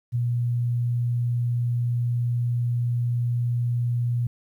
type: tone with ADSR envelope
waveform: sine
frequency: 120.4 Hz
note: B2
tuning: 44 cents flat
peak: -19 dBFS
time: 0.12-4.27 s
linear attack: 36 ms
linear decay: 4 ms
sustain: -2 dB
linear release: 4 ms
effects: 10-bit